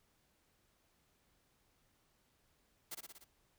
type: noise with echo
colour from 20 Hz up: white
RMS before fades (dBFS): -44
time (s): 2.91-2.95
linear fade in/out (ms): 10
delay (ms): 59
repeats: 5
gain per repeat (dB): -3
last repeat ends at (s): 3.245
effects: pink hiss -75 dBFS RMS until 3.58 s